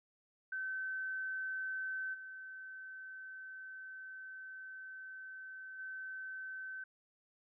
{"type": "tone with level steps", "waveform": "sine", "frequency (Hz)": 1534, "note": "G6", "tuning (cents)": -38, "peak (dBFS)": [-37, -46, -42], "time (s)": [0.52, 6.84], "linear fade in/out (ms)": 5, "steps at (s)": [2.13, 5.78], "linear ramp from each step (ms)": 20, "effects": []}